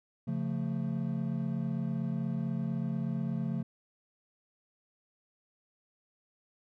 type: chord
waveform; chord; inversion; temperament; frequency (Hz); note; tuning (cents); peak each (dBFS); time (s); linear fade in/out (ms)
triangle; Db augmented; none; equal with one note detuned; 138.59 / 174.61 / 223.2; Db3 / F3 / A3; 0 / 0 / +25; -33; 0.27-3.63; 10
effects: none